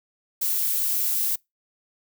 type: noise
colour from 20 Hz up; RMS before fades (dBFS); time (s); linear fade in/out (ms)
violet; -24; 0.41-1.36; 10
effects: noise-tail reverb RT60 0.2 s tail -26 dB re dry